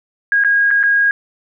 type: tone with dropouts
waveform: sine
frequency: 1636 Hz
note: G#6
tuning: 26 cents flat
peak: -10 dBFS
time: 0.32-1.11 s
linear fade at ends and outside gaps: 1 ms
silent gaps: 0.438-0.447 / 0.706-0.711 / 0.83-0.836 s
effects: none